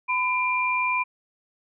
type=tone pair together; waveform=sine; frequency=1005.9 / 2382 Hz; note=B5 / D7; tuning=+31 / +24 cents; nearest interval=octave + minor third; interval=1493 cents; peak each=-24 dBFS; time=0.08-1.04 s; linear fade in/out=20 ms; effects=none